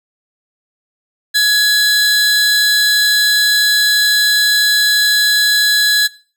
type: tone pair together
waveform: 40% pulse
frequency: 1683 / 4033 Hz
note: G#6 / B7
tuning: +23 / +36 cents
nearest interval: octave + minor third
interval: 1513 cents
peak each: -12 / -11 dBFS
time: 1.34-6.08 s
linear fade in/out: 20 ms
effects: noise-tail reverb RT60 0.4 s tail -22 dB re dry

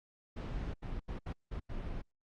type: noise bursts at uneven times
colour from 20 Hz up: brown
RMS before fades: -39 dBFS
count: 6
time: 0.36-0.74 / 0.82-1 / 1.08-1.19 / 1.26-1.33 / 1.51-1.6 / 1.69-2.02 s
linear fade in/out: 10 ms
effects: low-pass 4000 Hz 12 dB/octave + Opus 48 kbps

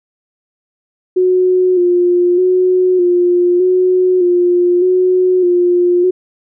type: tone with vibrato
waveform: sine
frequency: 360.5 Hz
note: F#4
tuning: 45 cents flat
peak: -8 dBFS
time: 1.16-6.11 s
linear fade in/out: 10 ms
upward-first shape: square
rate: 0.82 Hz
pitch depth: 32 cents each way
effects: none

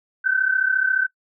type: tone pair together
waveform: sine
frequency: 1507 / 1541.3 Hz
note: F#6 / G6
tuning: +31 / -30 cents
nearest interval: unison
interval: 39 cents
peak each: -21 / -19 dBFS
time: 0.24-1.07 s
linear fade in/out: 20 ms
effects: noise-tail reverb RT60 0.1 s tail -22 dB re dry

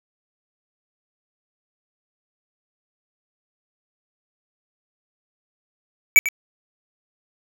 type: tone with echo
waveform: square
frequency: 2293 Hz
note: D7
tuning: 42 cents flat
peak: -8 dBFS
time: 6.16-6.19 s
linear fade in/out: 0 ms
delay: 97 ms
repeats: 1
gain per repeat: -14 dB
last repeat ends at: 6.287 s
effects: none

